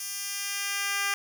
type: tone with high-pass filter sweep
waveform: 10% pulse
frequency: 400 Hz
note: G4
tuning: 35 cents sharp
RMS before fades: -31 dBFS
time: 0-1.14 s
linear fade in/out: 2 ms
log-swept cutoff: 6000 to 1400 Hz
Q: 0.71
effects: none